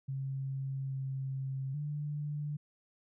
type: tone with pitch steps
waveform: sine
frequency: 135.1 / 134.1 / 147.7 Hz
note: C#3 / C3 / D3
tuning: -44 / +43 / +10 cents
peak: -34 dBFS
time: 0.08-2.57 s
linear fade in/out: 10 ms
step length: 830 ms
effects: none